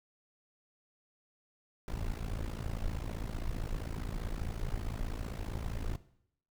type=noise with amplitude modulation; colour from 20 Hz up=brown; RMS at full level=-33 dBFS; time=1.88-5.96 s; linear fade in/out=0 ms; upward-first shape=sine; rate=55.3 Hz; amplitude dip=90%; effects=noise-tail reverb RT60 0.7 s tail -17 dB re dry